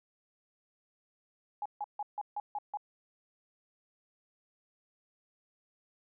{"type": "tone bursts", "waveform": "sine", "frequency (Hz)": 831, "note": "G#5", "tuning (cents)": 1, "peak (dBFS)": -33, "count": 7, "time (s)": [1.62, 2.772], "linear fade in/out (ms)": 2, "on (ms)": 36, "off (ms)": 150, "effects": []}